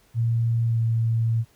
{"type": "tone with pitch glide", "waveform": "sine", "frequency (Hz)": [115.8, 114.14], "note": ["A#2", "A#2"], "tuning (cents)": [-11, -36], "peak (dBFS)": -19, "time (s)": [0.14, 1.45], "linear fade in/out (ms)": 50, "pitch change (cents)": -25, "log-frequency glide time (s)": [0.66, 0.79], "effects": ["pink hiss -60 dBFS RMS until 1.55 s"]}